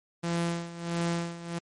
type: tone with tremolo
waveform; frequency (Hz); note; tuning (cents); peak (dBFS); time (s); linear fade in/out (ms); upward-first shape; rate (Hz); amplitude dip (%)
sawtooth; 170; F3; -46; -22; 0.23-1.59; 10; sine; 1.5; 80
effects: MP3 48 kbps